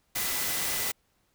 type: tone in noise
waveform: sine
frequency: 2000 Hz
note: B6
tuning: 21 cents sharp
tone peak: -40 dBFS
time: 0.15-0.92 s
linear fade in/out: 10 ms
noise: white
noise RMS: -30 dBFS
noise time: 0.15-0.92 s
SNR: -13 dB
effects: pink hiss -71 dBFS RMS until 1.34 s